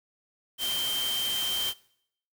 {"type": "tone in noise", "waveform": "sine", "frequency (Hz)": 3136, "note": "G7", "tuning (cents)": 0, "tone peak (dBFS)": -28, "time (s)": [0.58, 1.74], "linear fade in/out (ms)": 50, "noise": "white", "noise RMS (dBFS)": -34, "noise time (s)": [0.58, 1.74], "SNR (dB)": 3, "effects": ["noise-tail reverb RT60 0.7 s tail -21 dB re dry"]}